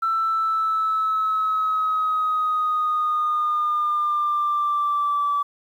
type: linear sweep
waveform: sine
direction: down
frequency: 1335 to 1152 Hz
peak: -18 dBFS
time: 0.02-5.43 s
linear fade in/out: 10 ms
effects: tanh soft clip ceiling -15 dBFS + 9-bit